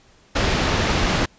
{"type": "low-pass noise", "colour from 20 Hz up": "pink", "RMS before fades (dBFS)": -20, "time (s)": [0.35, 1.26], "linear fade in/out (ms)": 10, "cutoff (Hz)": 4900, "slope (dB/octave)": 12, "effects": ["pink hiss -54 dBFS RMS until 1.38 s", "resampled to 16000 Hz"]}